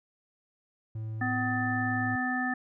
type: tone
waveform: triangle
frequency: 110 Hz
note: A2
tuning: in tune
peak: -31 dBFS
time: 0.95-2.16 s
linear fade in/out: 5 ms
type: harmonic tone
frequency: 252.5 Hz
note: B3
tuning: 39 cents sharp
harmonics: 1 / 3 / 5 / 7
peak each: -31 / -34 / -39 / -31 dBFS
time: 1.21-2.54 s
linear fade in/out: 5 ms
effects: none